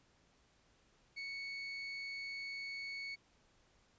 35% pulse tone, 2219 Hz, C#7, 1 cent sharp, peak -40 dBFS, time 1.16-3.16 s, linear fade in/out 20 ms, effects pink hiss -71 dBFS RMS until 3.98 s + resampled to 16000 Hz

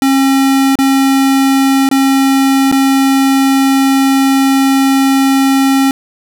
square tone with dropouts, 270 Hz, C#4, 45 cents flat, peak -8 dBFS, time 0.02-5.91 s, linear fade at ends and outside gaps 1 ms, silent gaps 0.755-0.788 / 1.89-1.913 / 2.715-2.724 s, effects none

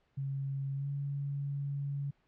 sine tone with pitch glide, 137.1 to 140.95 Hz, C#3 to C#3, -19 to +29 cents, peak -33 dBFS, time 0.17-2.11 s, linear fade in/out 10 ms, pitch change +48 cents, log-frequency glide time 0.74-0.88 s, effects pink hiss -73 dBFS RMS until 2.27 s + low-pass 3000 Hz 12 dB/octave

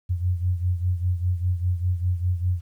sine beating tone pair, 88.7 / 93.7 Hz, F2 / F#2, +27 / +22 cents, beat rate 5 Hz, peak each -22 / -27 dBFS, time 0.09-2.61 s, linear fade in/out 20 ms, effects 10-bit

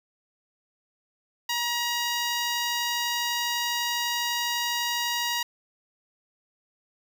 10% pulse tone, 952 Hz, A#5, 36 cents sharp, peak -17 dBFS, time 1.49-5.43 s, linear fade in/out 5 ms, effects none

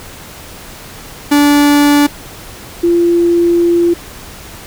45% pulse / sine tone pair in turn, 290 / 343.6 Hz, D4 / F4, -22 / -28 cents, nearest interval minor third, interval 294 cents, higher second, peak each -6 / -7 dBFS, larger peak first, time 1.31-2.07 / 2.83-3.94 s, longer second, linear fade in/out 10 ms, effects pink hiss -32 dBFS RMS until 4.66 s

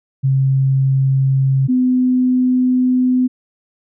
sine tone pair in turn, 134.4 / 253.1 Hz, C3 / B3, +47 / +43 cents, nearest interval major seventh, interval 1096 cents, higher second, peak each -11 dBFS, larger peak neither, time 0.23-1.68 / 1.68-3.28 s, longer second, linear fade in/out 20 ms, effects none

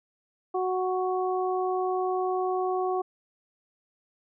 harmonic tone, 370 Hz, F#4, in tune, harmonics 1 / 2 / 3, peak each -27 / -29 / -34 dBFS, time 0.54-3.02 s, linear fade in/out 10 ms, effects none

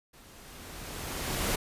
pink noise with level ramp, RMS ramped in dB -55 to -28 dBFS, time 0.13-1.56 s, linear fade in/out 10 ms, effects resampled to 32000 Hz

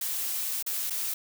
blue noise with dropouts, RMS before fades -31 dBFS, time 0.01-1.14 s, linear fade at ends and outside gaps 5 ms, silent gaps 0.627-0.663 / 0.899-0.905 s, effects none

